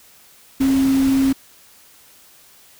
sine tone in noise, 268.6 Hz, C4, 46 cents sharp, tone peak -13 dBFS, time 0.6-1.33 s, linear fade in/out 10 ms, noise pink, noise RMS -30 dBFS, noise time 0.6-1.33 s, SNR +14 dB, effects white hiss -49 dBFS RMS until 2.79 s

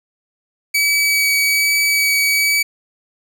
sawtooth tone with vibrato, 2279 Hz, C#7, 47 cents sharp, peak -10 dBFS, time 0.74-2.63 s, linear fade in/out 10 ms, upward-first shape sine, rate 1.2 Hz, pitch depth 8 cents each way, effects none

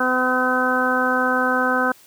harmonic tone, 254.4 Hz, C4, 48 cents flat, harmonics 1 / 2 / 3 / 4 / 5 / 6, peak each -24 / -24 / -26 / -26 / -24 / -21 dBFS, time 0-1.92 s, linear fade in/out 5 ms, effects white hiss -50 dBFS RMS until 2.06 s + high-pass 100 Hz 12 dB/octave

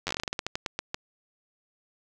slowing click train, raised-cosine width 0.2 ms, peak -12 dBFS, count 17, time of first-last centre 0.07-0.944 s, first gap 10 ms, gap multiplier 1.2, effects none

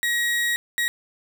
35% pulse tone bursts at uneven times, 1900 Hz, A#6, 33 cents sharp, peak -19 dBFS, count 2, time 0.03-0.56 / 0.78-0.88 s, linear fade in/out 0 ms, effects none

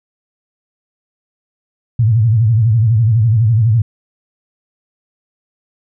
sine tone with vibrato, 112.4 Hz, A2, 37 cents sharp, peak -8 dBFS, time 1.99-3.82 s, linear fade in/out 5 ms, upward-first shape sine, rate 12 Hz, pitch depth 140 cents each way, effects none

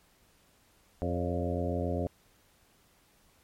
harmonic tone with a mistuned harmonic, 87.31 Hz, F2, in tune, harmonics 1 / 2 / 3 / 4 / 5 / 6 / 7 / 8, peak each -33 / -37 / -36 / -40 / -38 / -37 / -39 / -41 dBFS, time 1.02-2.07 s, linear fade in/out 0 ms, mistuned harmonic 6, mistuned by +54 cents, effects pink hiss -65 dBFS RMS until 3.43 s + MP3 64 kbps

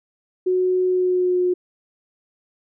sine tone with pitch glide, 367.6 to 360.7 Hz, F#4 to F#4, -11 to -44 cents, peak -16 dBFS, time 0.46-1.54 s, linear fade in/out 10 ms, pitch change -33 cents, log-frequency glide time 0.86-1.41 s, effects none

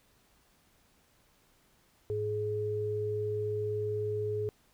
sine tone pair together, 105.64 / 421.8 Hz, G#2 / G#4, +30 / +27 cents, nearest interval 2 octaves, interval 2397 cents, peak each -36 / -31 dBFS, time 2.1-4.49 s, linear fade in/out 0 ms, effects pink hiss -67 dBFS RMS until 4.73 s

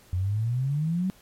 sine exponential sweep, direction up, 88.1 to 192.7 Hz, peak -23 dBFS, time 0.13-1.1 s, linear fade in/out 0 ms, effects pink hiss -56 dBFS RMS until 1.21 s + MP3 64 kbps

